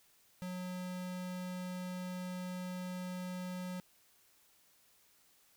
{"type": "tone", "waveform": "square", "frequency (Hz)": 181.9, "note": "F#3", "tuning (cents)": -29, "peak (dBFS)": -40, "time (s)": [0.42, 3.8], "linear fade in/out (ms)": 0, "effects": ["white hiss -68 dBFS RMS until 5.56 s"]}